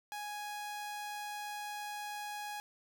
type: tone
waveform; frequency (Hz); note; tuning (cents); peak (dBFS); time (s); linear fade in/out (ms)
sawtooth; 831; G#5; +1; -36; 0.12-2.6; 0
effects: 12-bit